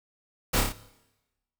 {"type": "noise with echo", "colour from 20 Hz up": "pink", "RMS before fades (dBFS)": -25, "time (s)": [0.53, 0.61], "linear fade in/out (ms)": 10, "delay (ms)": 29, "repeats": 4, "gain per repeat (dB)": -3, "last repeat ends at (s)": 0.726, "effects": ["noise-tail reverb RT60 1.0 s tail -18 dB re dry"]}